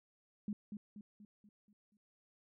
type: tone with echo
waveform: sine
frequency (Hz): 207.7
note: G#3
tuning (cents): 0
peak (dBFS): -36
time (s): 0.48-0.53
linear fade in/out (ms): 2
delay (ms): 240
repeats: 6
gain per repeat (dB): -6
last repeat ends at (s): 1.97
effects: none